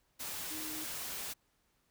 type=tone in noise; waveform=sine; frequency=311.1 Hz; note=D#4; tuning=in tune; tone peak=-45 dBFS; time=0.5-0.85 s; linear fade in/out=20 ms; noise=white; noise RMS=-41 dBFS; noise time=0.19-1.34 s; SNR=-7 dB; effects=pink hiss -75 dBFS RMS until 1.9 s